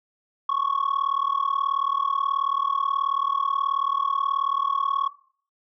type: tone with amplitude modulation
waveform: sine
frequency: 1107 Hz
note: C#6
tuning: 3 cents flat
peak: -15 dBFS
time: 0.49-5.08 s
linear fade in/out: 5 ms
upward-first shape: sine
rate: 38.5 Hz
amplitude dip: 100%
effects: noise-tail reverb RT60 0.5 s tail -20 dB re dry + tanh soft clip ceiling -17 dBFS